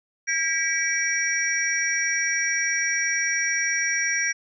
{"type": "tone cluster", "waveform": "sine", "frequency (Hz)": [1618, 1947, 2292, 5680], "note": ["G#6", "B6", "D7", "F8"], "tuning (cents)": [-46, -25, -43, 28], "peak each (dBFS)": -27, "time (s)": [0.27, 4.33], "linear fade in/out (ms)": 20, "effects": []}